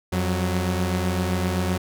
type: tone pair together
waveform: sawtooth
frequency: 88.58 / 185 Hz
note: F2 / F#3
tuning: +25 / 0 cents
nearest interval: octave + minor second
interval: 1275 cents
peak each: -20 / -21 dBFS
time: 0.12-1.78 s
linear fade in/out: 10 ms
effects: none